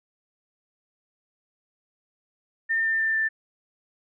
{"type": "tone with pitch steps", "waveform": "sine", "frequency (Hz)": [1808, 1796.5, 1785.2, 1773.9], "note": ["A6", "A6", "A6", "A6"], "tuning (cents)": [47, 36, 25, 14], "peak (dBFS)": -21, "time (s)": [2.69, 3.29], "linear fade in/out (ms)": 20, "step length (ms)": 150, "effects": []}